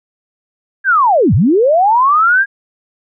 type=linear two-way sweep; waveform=sine; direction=down then up; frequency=1644 to 81 to 1644 Hz; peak=-7 dBFS; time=0.84-2.46 s; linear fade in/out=50 ms; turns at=1.34 s; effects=none